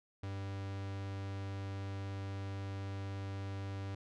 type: tone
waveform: 45% pulse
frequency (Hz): 98.1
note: G2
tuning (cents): +2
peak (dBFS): -39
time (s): 0.23-3.95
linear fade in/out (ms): 5
effects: low-pass 5000 Hz 12 dB/octave